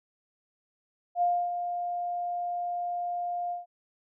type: tone with ADSR envelope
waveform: sine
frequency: 704 Hz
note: F5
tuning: 14 cents sharp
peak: -21 dBFS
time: 1.15-3.66 s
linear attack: 68 ms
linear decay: 280 ms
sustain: -8 dB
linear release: 150 ms
effects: none